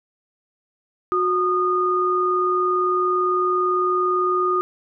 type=tone pair together; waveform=sine; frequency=364.8 / 1227 Hz; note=F#4 / D#6; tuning=-24 / -25 cents; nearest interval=octave + major sixth; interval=2099 cents; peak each=-21 / -19 dBFS; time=1.12-4.61 s; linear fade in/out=0 ms; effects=none